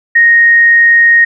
sine tone, 1864.7 Hz, A#6, in tune, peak -3 dBFS, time 0.15-1.25 s, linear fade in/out 10 ms, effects none

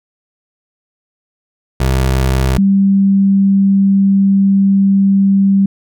25% pulse / sine tone pair in turn, 65.41 / 196.01 Hz, C2 / G3, 0 / 0 cents, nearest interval octave + perfect fifth, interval 1900 cents, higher second, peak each -7 dBFS, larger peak neither, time 1.8-2.58 / 2.58-5.66 s, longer second, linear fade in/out 5 ms, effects none

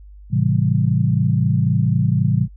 sine chord, A minor seventh, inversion none, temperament equal with one note detuned, 110 / 134.03 / 164.81 / 196 Hz, A2 / C3 / E3 / G3, 0 / +42 / 0 / 0 cents, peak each -19 / -18 / -20 / -23 dBFS, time 0.3-2.48 s, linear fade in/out 50 ms, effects noise-tail reverb RT60 0.1 s tail -26 dB re dry + added 50 Hz sine -38 dBFS peak until 2.56 s

